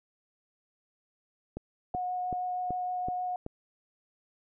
click train, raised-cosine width 2 ms, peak -23 dBFS, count 6, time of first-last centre 1.57-3.464 s, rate 2.64 Hz
sine tone with vibrato, 727 Hz, F#5, 31 cents flat, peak -30 dBFS, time 1.94-3.36 s, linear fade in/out 2 ms, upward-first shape triangle, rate 6.4 Hz, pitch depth 9 cents each way
effects none

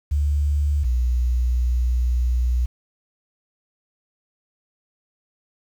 sine tone pair in turn, 72.6 / 61.05 Hz, D2 / B1, -19 / -19 cents, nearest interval minor third, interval 300 cents, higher first, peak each -17 dBFS, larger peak neither, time 0.11-0.84 / 0.84-2.66 s, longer second, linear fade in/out 10 ms, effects 8-bit

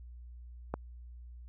click, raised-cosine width 1 ms, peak -19 dBFS, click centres 0.74 s, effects added 60 Hz sine -46 dBFS peak until 1.48 s

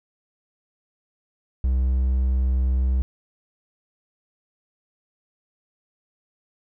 triangle tone, 64.2 Hz, C2, 32 cents flat, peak -16 dBFS, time 1.64-3.02 s, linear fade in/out 0 ms, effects none

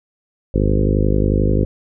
harmonic tone with a mistuned harmonic, 51.3 Hz, G#1, 21 cents flat, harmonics 1 / 2 / 3 / 4 / 5 / 6 / 7 / 8 / 9 / 10, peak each -17 / -20 / -22 / -23 / -24 / -25 / -25 / -26 / -27 / -27 dBFS, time 0.54-1.65 s, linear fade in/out 5 ms, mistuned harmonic 1, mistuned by +54 cents, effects none

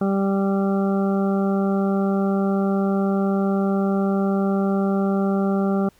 harmonic tone, 196 Hz, G3, in tune, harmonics 1 / 2 / 3 / 4 / 6 / 7, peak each -19 / -25 / -29 / -31 / -35 / -36 dBFS, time 0.01-5.89 s, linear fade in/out 5 ms, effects pink hiss -58 dBFS RMS until 5.99 s

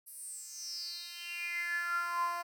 10% pulse tone with high-pass filter sweep, 346.1 Hz, F4, 16 cents flat, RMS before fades -38 dBFS, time 0.06-2.43 s, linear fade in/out 20 ms, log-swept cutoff 11000 to 820 Hz, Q 9, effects none

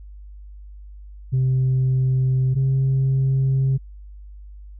sine tone pair in turn, 130 / 133.73 Hz, C3 / C3, -11 / +38 cents, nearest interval unison, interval 49 cents, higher second, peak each -14 dBFS, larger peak neither, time 1.32-2.55 / 2.55-3.78 s, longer neither, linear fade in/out 20 ms, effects tanh soft clip ceiling -14 dBFS + added 50 Hz sine -37 dBFS peak until 4.79 s

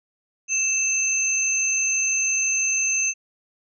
sine tone pair together, 2637 / 6277 Hz, E7 / G8, 0 / +1 cents, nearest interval octave + minor third, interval 1501 cents, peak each -24 / -21 dBFS, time 0.48-3.14 s, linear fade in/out 50 ms, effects none

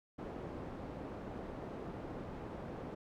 white low-pass noise, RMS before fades -45 dBFS, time 0.18-2.95 s, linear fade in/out 10 ms, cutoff 540 Hz, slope 12 dB/octave, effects none

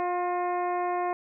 harmonic tone with a mistuned harmonic, 355.4 Hz, F4, 30 cents sharp, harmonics 1 / 2 / 3 / 4 / 5 / 6 / 7, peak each -31 / -28 / -33 / -45 / -43 / -45 / -50 dBFS, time 0-1.13 s, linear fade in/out 0 ms, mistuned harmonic 5, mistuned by +28 cents, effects none

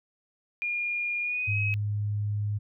sine tone with pitch glide, 2421 to 2549 Hz, D#7 to D#7, -48 to +41 cents, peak -27 dBFS, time 0.62-1.74 s, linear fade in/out 0 ms, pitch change +89 cents, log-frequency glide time 1.22-1.58 s
sine tone, 103.83 Hz, G#2, in tune, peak -26 dBFS, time 1.47-2.59 s, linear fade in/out 20 ms
effects none

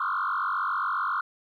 sine tone with frequency modulation, 1240 Hz, D#6, 6 cents flat, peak -24 dBFS, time 0-1.21 s, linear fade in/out 5 ms, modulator 47.4 Hz, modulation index 4.3, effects tanh soft clip ceiling -20 dBFS + 11-bit

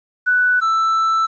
sine / triangle tone pair in turn, 1486 / 1323.9 Hz, F#6 / E6, +7 / +7 cents, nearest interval major second, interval 200 cents, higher first, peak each -12 dBFS, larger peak neither, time 0.26-0.61 / 0.61-1.27 s, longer second, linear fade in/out 20 ms, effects resampled to 16000 Hz + 9-bit

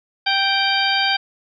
harmonic tone with a mistuned harmonic, 784 Hz, G5, in tune, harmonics 1 / 2 / 3 / 4 / 5 / 6, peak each -22 / -22 / -24 / -22 / -26 / -24 dBFS, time 0.26-1.17 s, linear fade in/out 10 ms, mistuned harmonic 5, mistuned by -86 cents, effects none

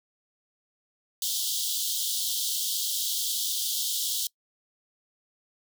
pink high-pass noise, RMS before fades -29 dBFS, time 1.22-4.27 s, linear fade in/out 2 ms, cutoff 3100 Hz, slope 96 dB/octave, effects noise-tail reverb RT60 0.1 s tail -24 dB re dry

